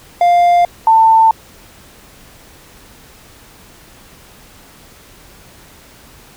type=tone pair in turn; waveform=triangle / sine; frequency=700 / 893.6 Hz; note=F5 / A5; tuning=+4 / +27 cents; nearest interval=major third; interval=423 cents; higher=second; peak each=-5 dBFS; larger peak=neither; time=0.21-0.65 / 0.87-1.31 s; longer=neither; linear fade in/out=2 ms; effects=pink hiss -42 dBFS RMS until 6.36 s